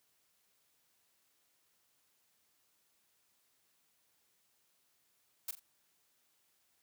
blue noise with echo, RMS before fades -38 dBFS, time 5.48-5.51 s, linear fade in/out 5 ms, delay 43 ms, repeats 2, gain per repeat -10 dB, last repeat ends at 5.596 s, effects white hiss -75 dBFS RMS until 6.82 s + high-pass 60 Hz 12 dB/octave

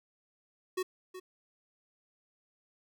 square tone with echo, 370 Hz, F#4, in tune, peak -31 dBFS, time 0.77-0.83 s, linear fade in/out 10 ms, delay 370 ms, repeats 1, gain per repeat -12 dB, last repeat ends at 1.2 s, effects none

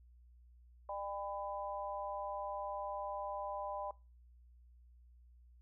harmonic tone, 200 Hz, G3, 35 cents sharp, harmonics 3 / 4 / 5, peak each -43 / -44 / -44 dBFS, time 0.89-3.91 s, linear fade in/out 2 ms, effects noise-tail reverb RT60 0.3 s tail -22 dB re dry + added 60 Hz sine -59 dBFS peak until 5.61 s

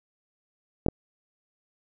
clicks, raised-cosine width 2 ms, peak -9 dBFS, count 2, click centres 0.863 / 0.885 s, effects none

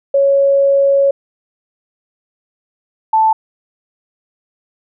sine tone pair in turn, 554.4 / 880.1 Hz, C#5 / A5, 0 / 0 cents, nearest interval minor sixth, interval 800 cents, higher second, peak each -8 dBFS, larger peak neither, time 0.14-1.11 / 3.13-3.33 s, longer first, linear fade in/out 5 ms, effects none

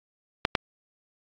clicks, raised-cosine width 0.3 ms, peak -5 dBFS, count 2, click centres 0.451 / 0.552 s, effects AAC 64 kbps

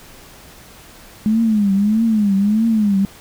sine tone with vibrato, 210.9 Hz, G#3, 27 cents sharp, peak -12 dBFS, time 1.26-3.05 s, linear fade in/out 0 ms, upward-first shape triangle, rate 1.6 Hz, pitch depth 160 cents each way, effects pink hiss -42 dBFS RMS until 3.2 s

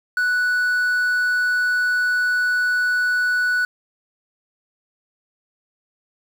triangle tone, 1480 Hz, F#6, in tune, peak -15 dBFS, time 0.17-3.65 s, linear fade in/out 2 ms, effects 7-bit

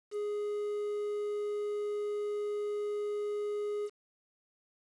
triangle tone with quantisation, 415.3 Hz, G#4, in tune, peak -30 dBFS, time 0.11-3.9 s, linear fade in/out 50 ms, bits 9, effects resampled to 22050 Hz

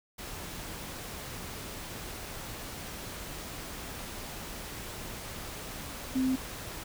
sine tone in noise, 260 Hz, C4, 11 cents flat, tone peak -25 dBFS, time 6.15-6.36 s, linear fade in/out 10 ms, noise pink, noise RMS -41 dBFS, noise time 0.18-6.84 s, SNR +13 dB, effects none

